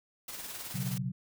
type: noise with tremolo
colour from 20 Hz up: white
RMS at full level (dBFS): -40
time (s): 0.28-0.98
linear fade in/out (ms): 5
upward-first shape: sine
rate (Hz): 19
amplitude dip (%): 45
type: chord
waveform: sine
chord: B suspended second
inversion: none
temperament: equal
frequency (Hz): 123.47 / 138.59 / 185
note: B2 / C#3 / F#3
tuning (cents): 0 / 0 / 0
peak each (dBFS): -36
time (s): 0.74-1.12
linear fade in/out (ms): 10
effects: none